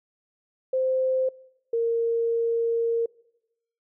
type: tone pair in turn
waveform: sine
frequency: 520 / 462.3 Hz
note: C5 / A#4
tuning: -11 / -14 cents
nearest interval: major second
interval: 203 cents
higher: first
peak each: -21 dBFS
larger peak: neither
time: 0.73-1.29 / 1.73-3.06 s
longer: second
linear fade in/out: 5 ms
effects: noise-tail reverb RT60 0.9 s tail -23 dB re dry